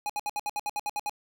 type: tone bursts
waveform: square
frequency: 830.6 Hz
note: G#5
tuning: in tune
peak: -29 dBFS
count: 11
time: 0.06-1.095 s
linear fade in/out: 0 ms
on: 35 ms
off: 65 ms
effects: none